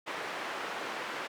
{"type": "band-pass noise", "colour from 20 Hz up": "white", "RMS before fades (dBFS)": -38, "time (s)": [0.06, 1.28], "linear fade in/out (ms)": 20, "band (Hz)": [320, 1800], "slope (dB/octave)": 12, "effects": []}